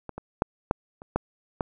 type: clicks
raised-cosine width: 1 ms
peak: -21 / -21 / -7 / -7 / -28 / -9 / -12 dBFS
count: 7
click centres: 0.093 / 0.18 / 0.421 / 0.711 / 1.019 / 1.16 / 1.608 s
effects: none